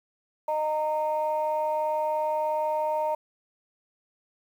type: tone pair together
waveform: sine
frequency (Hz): 615 / 921.5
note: D#5 / A#5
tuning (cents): -20 / -20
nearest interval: perfect fifth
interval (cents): 700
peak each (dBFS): -26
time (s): 0.48-3.15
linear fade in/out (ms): 5
effects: tanh soft clip ceiling -18 dBFS + 9-bit